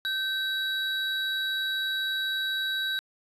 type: tone pair together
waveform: triangle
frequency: 1548 / 3876 Hz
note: G6 / B7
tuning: -22 / -33 cents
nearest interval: octave + major third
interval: 1589 cents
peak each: -28 dBFS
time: 0.05-2.99 s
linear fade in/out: 0 ms
effects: resampled to 32000 Hz